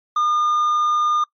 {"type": "tone", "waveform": "triangle", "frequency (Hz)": 1213, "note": "D#6", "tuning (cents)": -44, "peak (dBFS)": -14, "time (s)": [0.16, 1.24], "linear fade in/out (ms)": 5, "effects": ["noise-tail reverb RT60 0.1 s tail -22 dB re dry", "MP3 32 kbps"]}